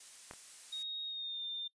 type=noise; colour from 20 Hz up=blue; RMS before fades=-50 dBFS; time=0-0.83 s; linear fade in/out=5 ms
type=clicks; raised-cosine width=0.5 ms; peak=-30 / -39 dBFS; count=2; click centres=0.311 / 0.336 s
type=tone with pitch glide; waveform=sine; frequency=3749 to 3607 Hz; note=A#7 to A7; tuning=+9 to +42 cents; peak=-38 dBFS; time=0.72-1.68 s; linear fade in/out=10 ms; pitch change=-67 cents; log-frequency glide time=1.05-1.43 s
effects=noise-tail reverb RT60 0.1 s tail -21 dB re dry + resampled to 22050 Hz